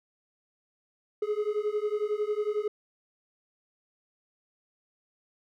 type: beating tone pair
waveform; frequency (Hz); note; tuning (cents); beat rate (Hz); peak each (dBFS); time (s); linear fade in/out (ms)
triangle; 415.3 / 426.3; G#4 / G#4; 0 / +45; 11; -28 / -28; 1.22-2.68; 5
effects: none